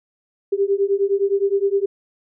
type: beating tone pair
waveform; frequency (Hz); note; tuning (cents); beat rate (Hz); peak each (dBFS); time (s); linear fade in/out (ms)
sine; 392 / 401.7; G4 / G4; 0 / +42; 9.7; -19; 0.52-1.86; 10
effects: none